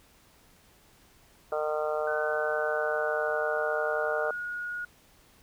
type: harmonic tone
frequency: 152.6 Hz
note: D#3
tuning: 33 cents flat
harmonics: 3 / 4 / 5 / 6 / 7 / 8 / 9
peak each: -32 / -30 / -36 / -44 / -44 / -38 / -39 dBFS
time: 1.52-4.31 s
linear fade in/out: 2 ms
type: tone with pitch glide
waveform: sine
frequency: 1508 to 1444.1 Hz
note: F#6 to F#6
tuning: +32 to -42 cents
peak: -32 dBFS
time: 2.07-4.85 s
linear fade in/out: 5 ms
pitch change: -74 cents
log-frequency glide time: 2.53-3.78 s
effects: pink hiss -60 dBFS RMS until 5.42 s